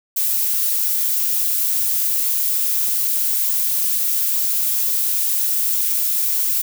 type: noise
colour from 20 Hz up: violet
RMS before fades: -19 dBFS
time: 0.16-6.62 s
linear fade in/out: 10 ms
effects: none